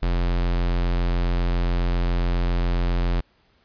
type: tone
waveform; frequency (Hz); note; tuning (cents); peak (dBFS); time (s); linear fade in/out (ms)
square; 43.66; F1; 0; -20; 0.02-3.21; 10
effects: pink hiss -62 dBFS RMS until 3.64 s + resampled to 11025 Hz